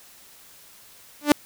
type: tone with exponential growth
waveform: sawtooth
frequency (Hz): 293.7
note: D4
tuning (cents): 0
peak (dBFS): -5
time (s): 1.21-1.32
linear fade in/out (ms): 1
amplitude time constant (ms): 22
effects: white hiss -50 dBFS RMS until 1.45 s